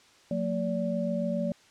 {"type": "tone cluster", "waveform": "sine", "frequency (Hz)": [180.6, 227.8, 577], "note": ["F#3", "A#3", "D5"], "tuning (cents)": [-42, -40, -31], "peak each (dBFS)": -31, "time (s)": [0.31, 1.52], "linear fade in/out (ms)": 2, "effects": ["white hiss -58 dBFS RMS until 1.7 s", "low-pass 6000 Hz 12 dB/octave"]}